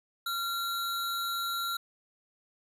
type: tone pair together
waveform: square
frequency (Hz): 1378 / 3870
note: F6 / B7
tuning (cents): -24 / -36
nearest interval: octave + tritone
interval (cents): 1788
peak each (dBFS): -33 / -36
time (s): 0.26-1.77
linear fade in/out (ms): 5
effects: none